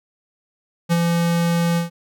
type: tone with ADSR envelope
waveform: square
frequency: 170 Hz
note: F3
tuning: 46 cents flat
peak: -14 dBFS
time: 0.89-1.9 s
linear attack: 31 ms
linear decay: 38 ms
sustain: -3 dB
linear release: 130 ms
effects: none